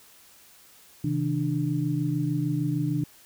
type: tone cluster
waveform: sine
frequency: 133.5 / 160.1 / 296.4 Hz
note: C3 / D#3 / D4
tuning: +35 / +50 / +16 cents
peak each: -28 dBFS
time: 1.04-3.04 s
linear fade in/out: 5 ms
effects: white hiss -54 dBFS RMS until 3.25 s